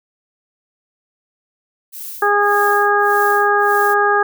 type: noise with tremolo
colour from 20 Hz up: violet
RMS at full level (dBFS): -29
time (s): 1.92-3.95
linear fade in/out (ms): 20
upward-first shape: sine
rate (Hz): 1.7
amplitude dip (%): 100
type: harmonic tone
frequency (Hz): 410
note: G#4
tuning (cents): -22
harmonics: 1 / 2 / 3 / 4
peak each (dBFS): -17 / -17 / -17 / -17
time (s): 2.22-4.23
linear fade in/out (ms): 5
effects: none